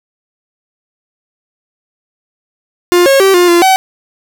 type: tone with pitch steps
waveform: 45% pulse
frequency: 353.1 / 545 / 387 / 354.3 / 345 / 760 Hz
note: F4 / C#5 / G4 / F4 / F4 / F#5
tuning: +19 / -29 / -22 / +25 / -21 / +46 cents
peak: -5 dBFS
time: 2.92-3.76 s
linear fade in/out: 0 ms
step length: 140 ms
effects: none